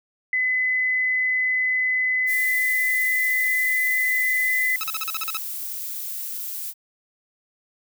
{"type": "tone", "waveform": "sine", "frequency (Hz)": 2018, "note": "B6", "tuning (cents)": 37, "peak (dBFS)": -19, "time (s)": [0.33, 4.76], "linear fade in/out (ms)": 2}
{"type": "noise", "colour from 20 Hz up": "violet", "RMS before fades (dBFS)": -31, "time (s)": [2.26, 6.74], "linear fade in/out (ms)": 50}
{"type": "tone bursts", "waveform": "15% pulse", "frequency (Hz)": 1297, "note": "E6", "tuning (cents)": -28, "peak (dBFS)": -19, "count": 9, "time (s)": [4.81, 5.37], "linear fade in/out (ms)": 0, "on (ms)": 24, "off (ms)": 43}
{"effects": []}